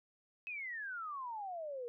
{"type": "exponential sweep", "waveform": "sine", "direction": "down", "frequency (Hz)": [2590, 466.2], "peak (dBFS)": -40, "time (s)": [0.47, 1.88], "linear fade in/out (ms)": 0, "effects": []}